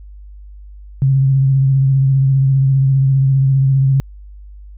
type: tone with vibrato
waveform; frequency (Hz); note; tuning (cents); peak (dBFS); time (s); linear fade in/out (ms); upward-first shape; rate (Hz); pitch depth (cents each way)
sine; 135; C#3; -45; -9; 1.02-4; 0; sine; 15; 28
effects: added 50 Hz sine -33 dBFS peak until 4.77 s